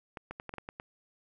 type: clicks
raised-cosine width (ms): 0.5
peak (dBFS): -25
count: 8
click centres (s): 0.172 / 0.31 / 0.399 / 0.493 / 0.539 / 0.583 / 0.689 / 0.799
effects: none